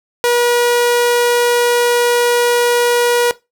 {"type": "tone", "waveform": "sawtooth", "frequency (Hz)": 481.4, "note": "B4", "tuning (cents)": -44, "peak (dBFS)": -7, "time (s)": [0.24, 3.31], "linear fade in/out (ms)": 0, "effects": ["noise-tail reverb RT60 0.2 s tail -18 dB re dry"]}